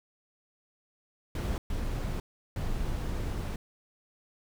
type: noise bursts at uneven times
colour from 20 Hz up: brown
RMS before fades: -32 dBFS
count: 3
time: 1.35-1.58 / 1.7-2.2 / 2.56-3.56 s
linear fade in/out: 2 ms
effects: none